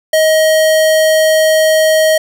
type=tone; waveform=square; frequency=630 Hz; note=D#5; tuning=21 cents sharp; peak=-8 dBFS; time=0.13-2.18 s; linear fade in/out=5 ms; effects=none